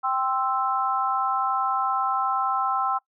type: chord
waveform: sine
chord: C major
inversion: second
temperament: equal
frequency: 784 / 1046.5 / 1318.5 Hz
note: G5 / C6 / E6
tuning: 0 / 0 / 0 cents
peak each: -26 / -27 / -25 dBFS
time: 0.03-2.99 s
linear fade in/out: 20 ms
effects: noise-tail reverb RT60 0.1 s tail -21 dB re dry